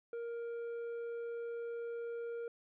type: tone with tanh clipping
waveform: sine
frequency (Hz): 467.9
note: A#4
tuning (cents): +6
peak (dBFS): -40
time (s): 0.13-2.48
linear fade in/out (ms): 2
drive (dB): 6
effects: none